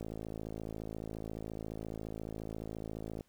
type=click train; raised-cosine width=2 ms; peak=-28 dBFS; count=175; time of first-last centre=0.01-3.209 s; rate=54.4 Hz; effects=pink hiss -72 dBFS RMS until 3.28 s